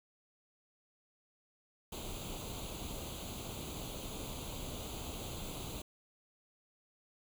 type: noise with comb filter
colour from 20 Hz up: pink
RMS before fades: -43 dBFS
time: 1.92-5.82 s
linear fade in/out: 5 ms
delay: 0.28 ms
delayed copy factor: +0.8
effects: none